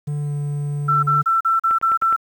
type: tone with pitch glide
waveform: triangle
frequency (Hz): 146.83 to 144.89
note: D3 to D3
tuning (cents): 0 to -23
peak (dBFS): -19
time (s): 0.07-1.23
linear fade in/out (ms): 10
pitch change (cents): -23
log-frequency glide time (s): 0.19-0.34
type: tone bursts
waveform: sine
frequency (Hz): 1339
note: E6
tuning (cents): +27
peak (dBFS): -14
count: 7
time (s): 0.88-2.164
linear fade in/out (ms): 10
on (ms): 150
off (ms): 39
type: click train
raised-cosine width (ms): 0.5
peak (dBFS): -17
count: 5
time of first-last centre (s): 1.71-2.126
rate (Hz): 9.61
effects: 8-bit